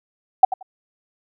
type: tone with echo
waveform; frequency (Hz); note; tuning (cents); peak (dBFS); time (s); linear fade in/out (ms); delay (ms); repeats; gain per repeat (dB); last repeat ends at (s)
sine; 758; F#5; +42; -4; 0.43-0.45; 5; 89; 2; -15; 0.628
effects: none